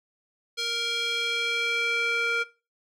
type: tone with band-pass filter sweep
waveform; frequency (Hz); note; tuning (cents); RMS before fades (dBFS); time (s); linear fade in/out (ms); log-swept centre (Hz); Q
square; 466.7; A#4; +2; -28; 0.57-2.44; 20; 4000 to 1900; 2.2
effects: noise-tail reverb RT60 0.3 s tail -18 dB re dry